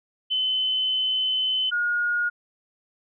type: tone pair in turn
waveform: sine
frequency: 3041 / 1435.2 Hz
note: F#7 / F6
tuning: +47 / +47 cents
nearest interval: octave + minor second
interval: 1300 cents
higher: first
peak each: -21 dBFS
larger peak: neither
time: 0.3-1.71 / 1.71-2.3 s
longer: first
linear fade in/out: 20 ms
effects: none